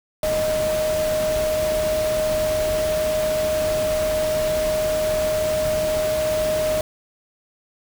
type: tone in noise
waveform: sine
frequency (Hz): 620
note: D#5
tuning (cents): -6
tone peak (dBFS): -19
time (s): 0.23-6.81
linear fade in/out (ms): 2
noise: pink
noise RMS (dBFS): -29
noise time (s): 0.23-6.81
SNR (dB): +7
effects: none